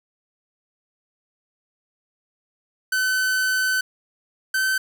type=tone pair in turn; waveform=45% pulse; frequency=1518 / 1537.4 Hz; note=F#6 / G6; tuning=+44 / -34 cents; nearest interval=unison; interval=22 cents; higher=second; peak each=-19 / -19 dBFS; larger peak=neither; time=2.92-3.81 / 4.54-4.78 s; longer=first; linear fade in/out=5 ms; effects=none